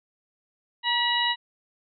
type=harmonic tone with a mistuned harmonic; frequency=968 Hz; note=B5; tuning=35 cents flat; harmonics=1 / 2 / 3 / 4; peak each=-27 / -27 / -27 / -27 dBFS; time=0.83-1.36 s; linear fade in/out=50 ms; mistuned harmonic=1; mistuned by=-34 cents; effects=none